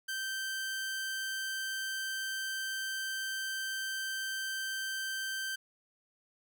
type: tone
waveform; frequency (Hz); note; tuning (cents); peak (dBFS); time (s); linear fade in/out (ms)
sawtooth; 1558; G6; -11; -31; 0.08-5.56; 10
effects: none